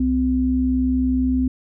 sine tone pair together, 64.1 / 256.4 Hz, C2 / C4, -35 / -35 cents, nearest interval 2 octaves, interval 2400 cents, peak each -23 / -17 dBFS, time 0-1.48 s, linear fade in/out 5 ms, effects none

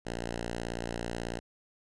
5% pulse tone, 58.27 Hz, A#1, in tune, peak -23 dBFS, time 0.05-1.4 s, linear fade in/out 20 ms, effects resampled to 22050 Hz

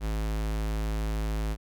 square tone, 53.5 Hz, A1, 48 cents flat, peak -28 dBFS, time 0-1.57 s, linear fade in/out 50 ms, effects none

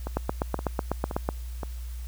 two click trains, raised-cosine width 1 ms, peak -11 / -18 dBFS, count 10 / 4, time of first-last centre 0.17-1.289 / 0.07-1.633 s, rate 8.04 / 1.92 Hz, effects added 60 Hz sine -33 dBFS peak until 2.07 s + white hiss -52 dBFS RMS until 2.07 s

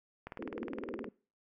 click train, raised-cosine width 0.5 ms, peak -27 dBFS, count 16, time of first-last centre 0.27-1.043 s, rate 19.4 Hz
pink band-pass noise, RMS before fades -42 dBFS, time 0.39-1.09 s, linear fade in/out 5 ms, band 210 to 520 Hz, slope 96 dB/octave
effects noise-tail reverb RT60 0.4 s tail -23 dB re dry

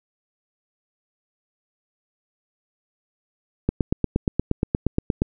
click train, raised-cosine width 3 ms, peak -6 dBFS, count 14, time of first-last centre 3.69-5.219 s, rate 8.5 Hz, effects none

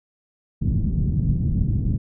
white low-pass noise, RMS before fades -21 dBFS, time 0.61-1.98 s, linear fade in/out 10 ms, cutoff 180 Hz, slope 24 dB/octave, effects none

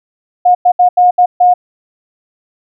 sine tone bursts at uneven times, 719 Hz, F#5, 50 cents flat, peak -4 dBFS, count 6, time 0.45-0.55 / 0.65-0.72 / 0.79-0.89 / 0.97-1.11 / 1.18-1.26 / 1.4-1.54 s, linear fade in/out 10 ms, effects none

